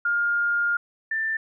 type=tone pair in turn; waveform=sine; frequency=1412 / 1779 Hz; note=F6 / A6; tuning=+19 / +19 cents; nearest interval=major third; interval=400 cents; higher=second; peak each=-20 / -23 dBFS; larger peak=first; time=0.05-0.77 / 1.11-1.37 s; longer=first; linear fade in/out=5 ms; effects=none